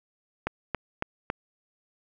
click train, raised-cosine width 0.5 ms, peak -12 dBFS, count 4, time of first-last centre 0.47-1.301 s, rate 3.61 Hz, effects none

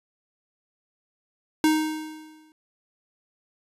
square tone with exponential decay, 311.1 Hz, D#4, in tune, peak -16 dBFS, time 1.64-2.52 s, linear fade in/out 1 ms, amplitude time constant 190 ms, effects resampled to 32000 Hz

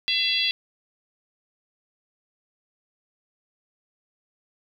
harmonic tone, 674 Hz, E5, 38 cents sharp, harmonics 3 / 4 / 5 / 6 / 7, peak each -33 / -26 / -24 / -30 / -29 dBFS, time 0.08-0.51 s, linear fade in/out 0 ms, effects 9-bit

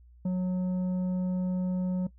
sine tone with tanh clipping, 182.9 Hz, F#3, 20 cents flat, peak -27 dBFS, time 0.25-2.07 s, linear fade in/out 5 ms, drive 7 dB, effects noise-tail reverb RT60 0.1 s tail -18 dB re dry + added 60 Hz sine -52 dBFS peak until 2.18 s

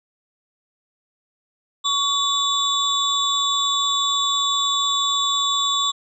sine tone cluster, 1124 / 3493 / 3821 / 7410 Hz, C#6 / A7 / A#7 / A#8, +24 / -13 / +42 / -11 cents, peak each -23 / -21 / -26 / -28 dBFS, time 1.84-5.92 s, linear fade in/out 20 ms, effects none

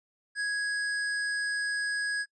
square tone, 1661.2 Hz, G#6, in tune, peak -29 dBFS, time 0.35-2.26 s, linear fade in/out 50 ms, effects noise-tail reverb RT60 0.1 s tail -26 dB re dry + resampled to 22050 Hz

